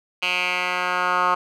10% pulse tone with band-pass filter sweep, 180 Hz, F#3, 47 cents flat, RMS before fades -22 dBFS, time 0.22-1.35 s, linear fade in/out 10 ms, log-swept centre 2700 to 1200 Hz, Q 3.4, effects none

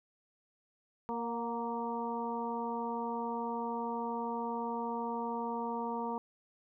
harmonic tone with a mistuned harmonic, 233.1 Hz, A#3, in tune, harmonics 1 / 2 / 3 / 4 / 5, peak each -39 / -40 / -44 / -37 / -46 dBFS, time 1.09-6.18 s, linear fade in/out 0 ms, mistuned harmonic 3, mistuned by +38 cents, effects none

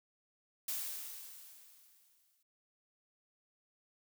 blue noise with exponential decay, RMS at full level -37 dBFS, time 0.68-2.43 s, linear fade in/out 5 ms, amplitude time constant 380 ms, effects none

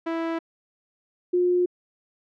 sawtooth / sine tone pair in turn, 329.6 / 357.2 Hz, E4 / F4, 0 / +39 cents, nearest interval minor second, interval 139 cents, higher second, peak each -21 / -18 dBFS, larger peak second, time 0.06-0.39 / 1.33-1.66 s, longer neither, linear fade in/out 10 ms, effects low-pass 2000 Hz 12 dB/octave

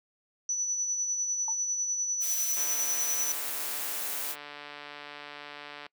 sine tone with tremolo, 5950 Hz, F#8, 9 cents sharp, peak -26 dBFS, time 0.49-3.32 s, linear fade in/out 2 ms, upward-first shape sine, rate 10 Hz, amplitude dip 40%
sine tone with exponential decay, 887 Hz, A5, 14 cents sharp, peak -32 dBFS, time 1.48-1.56 s, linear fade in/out 2 ms, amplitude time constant 16 ms
blue noise, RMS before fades -34 dBFS, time 2.2-4.36 s, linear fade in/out 50 ms
click train, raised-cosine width 0.3 ms, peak -26 dBFS, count 482, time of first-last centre 2.57-5.865 s, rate 146 Hz
effects noise-tail reverb RT60 0.1 s tail -25 dB re dry + high-pass 300 Hz 12 dB/octave

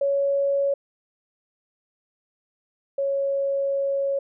sine tone pair in turn, 558 / 552.9 Hz, C#5 / C#5, +11 / -5 cents, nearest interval unison, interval 16 cents, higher first, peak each -19 / -21 dBFS, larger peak first, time 0.01-0.74 / 2.98-4.19 s, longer second, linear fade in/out 5 ms, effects none

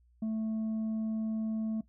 triangle tone with tanh clipping, 220 Hz, A3, in tune, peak -31 dBFS, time 0.22-1.81 s, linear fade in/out 5 ms, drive 8 dB, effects noise-tail reverb RT60 0.1 s tail -17 dB re dry + added 60 Hz sine -62 dBFS peak until 1.88 s

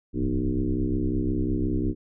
sine tone with frequency modulation, 168.3 Hz, E3, 36 cents sharp, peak -22 dBFS, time 0.13-1.95 s, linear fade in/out 50 ms, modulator 65.6 Hz, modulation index 2.9, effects none

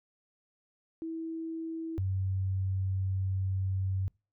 sine tone pair in turn, 325.7 / 95.22 Hz, E4 / G2, -21 / -50 cents, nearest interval octave + major sixth, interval 2129 cents, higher first, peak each -34 / -28 dBFS, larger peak second, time 1.02-1.98 / 1.98-4.08 s, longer second, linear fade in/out 0 ms, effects noise-tail reverb RT60 0.3 s tail -26 dB re dry

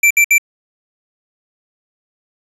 square tone bursts, 2343 Hz, D7, 5 cents flat, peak -8 dBFS, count 3, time 0.03-0.382 s, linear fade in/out 5 ms, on 76 ms, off 62 ms, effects resampled to 32000 Hz

